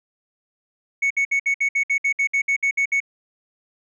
sine tone bursts, 2217 Hz, C#7, in tune, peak -14 dBFS, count 14, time 1.02-3.003 s, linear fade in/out 10 ms, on 85 ms, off 61 ms, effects tanh soft clip ceiling -16 dBFS

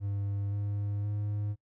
triangle tone with pitch steps, 100.4 / 101.98 / 103.58 Hz, G2 / G#2 / G#2, +42 / -31 / -4 cents, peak -28 dBFS, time 0-1.56 s, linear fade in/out 50 ms, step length 520 ms, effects noise-tail reverb RT60 0.1 s tail -22 dB re dry

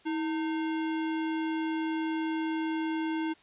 sine tone with sample-and-hold, 319.9 Hz, D#4, 48 cents sharp, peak -28 dBFS, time 0.05-3.34 s, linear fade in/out 20 ms, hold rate 1225 Hz, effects white hiss -59 dBFS RMS until 3.42 s + resampled to 8000 Hz

